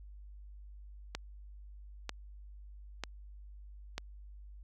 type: click train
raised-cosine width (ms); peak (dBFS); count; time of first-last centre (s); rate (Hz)
0.2; -19; 4; 1.15-3.98; 1.06
effects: added 50 Hz sine -48 dBFS peak until 4.63 s